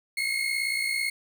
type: tone pair together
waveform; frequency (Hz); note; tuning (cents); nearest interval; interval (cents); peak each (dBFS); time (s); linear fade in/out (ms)
35% pulse; 2135 / 2193; C7 / C#7; +34 / -19; unison; 47; -27; 0.17-1.1; 5
effects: 10-bit